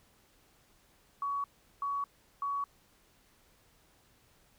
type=tone bursts; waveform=sine; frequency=1125 Hz; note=C#6; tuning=25 cents sharp; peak=-31 dBFS; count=3; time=1.22-2.64 s; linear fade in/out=2 ms; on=220 ms; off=380 ms; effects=pink hiss -66 dBFS RMS until 4.58 s